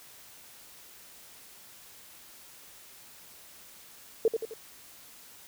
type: tone with echo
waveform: sine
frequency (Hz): 449.1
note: A4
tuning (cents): +35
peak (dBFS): -19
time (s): 4.25-4.28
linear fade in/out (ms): 2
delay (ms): 86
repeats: 3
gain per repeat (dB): -6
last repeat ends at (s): 4.538
effects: white hiss -52 dBFS RMS until 5.47 s